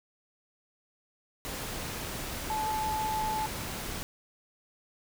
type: tone in noise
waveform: sine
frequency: 867 Hz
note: A5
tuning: 26 cents flat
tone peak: -29 dBFS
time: 2.5-3.46 s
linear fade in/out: 0 ms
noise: pink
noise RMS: -37 dBFS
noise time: 1.45-4.03 s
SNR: +5 dB
effects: none